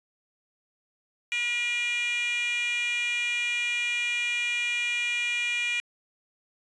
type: tone with high-pass filter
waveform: 10% pulse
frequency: 480 Hz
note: B4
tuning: 49 cents flat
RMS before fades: -28 dBFS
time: 1.32-5.8 s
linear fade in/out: 0 ms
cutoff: 2400 Hz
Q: 5.8
effects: resampled to 22050 Hz